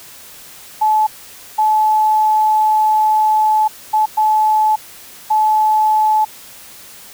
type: tone bursts at uneven times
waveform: sine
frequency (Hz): 862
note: A5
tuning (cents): -36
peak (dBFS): -10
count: 5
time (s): 0.81-1.07 / 1.58-3.68 / 3.93-4.06 / 4.17-4.76 / 5.3-6.25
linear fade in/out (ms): 10
effects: white hiss -38 dBFS RMS until 7.13 s